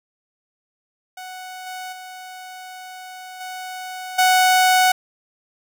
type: tone with level steps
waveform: sawtooth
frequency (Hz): 741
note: F#5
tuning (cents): +2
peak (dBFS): -29 / -26 / -31 / -26 / -9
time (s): 1.17-4.92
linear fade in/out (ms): 5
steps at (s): 1.66 / 1.92 / 3.4 / 4.18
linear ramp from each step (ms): 10
effects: none